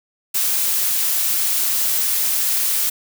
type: noise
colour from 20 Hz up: blue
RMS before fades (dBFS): -19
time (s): 0.34-2.9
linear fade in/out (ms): 10
effects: none